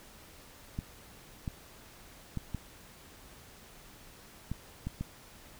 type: clicks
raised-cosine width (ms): 5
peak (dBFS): -22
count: 7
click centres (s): 0.789 / 1.478 / 2.373 / 2.547 / 4.516 / 4.87 / 5.01
effects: pink hiss -54 dBFS RMS until 5.59 s